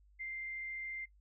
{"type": "tone with frequency modulation", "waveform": "sine", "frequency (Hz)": 2093, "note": "C7", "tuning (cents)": 0, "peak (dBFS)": -40, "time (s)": [0.19, 1.06], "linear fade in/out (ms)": 20, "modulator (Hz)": 34.7, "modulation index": 0.3, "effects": ["noise-tail reverb RT60 0.1 s tail -18 dB re dry", "added 50 Hz sine -62 dBFS peak until 1.2 s"]}